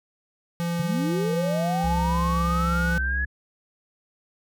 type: tone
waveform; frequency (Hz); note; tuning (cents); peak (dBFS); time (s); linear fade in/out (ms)
square; 170.8; F3; -38; -25; 0.6-2.98; 0
type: linear sweep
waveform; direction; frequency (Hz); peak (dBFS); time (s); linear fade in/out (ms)
sine; up; 130 to 1700; -25; 0.79-3.25; 5
type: tone with pitch glide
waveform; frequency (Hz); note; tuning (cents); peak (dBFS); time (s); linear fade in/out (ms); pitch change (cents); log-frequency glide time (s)
triangle; 66.7 to 65.18; C2 to C2; +34 to -6; -23; 1.83-3.26; 20; -40; 2.13-2.6
effects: none